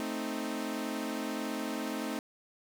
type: chord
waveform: sawtooth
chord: A diminished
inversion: none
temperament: equal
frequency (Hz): 220 / 261.6 / 311.1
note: A3 / C4 / Eb4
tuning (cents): 0 / 0 / 0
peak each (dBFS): -34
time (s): 0-2.19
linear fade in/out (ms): 0
effects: none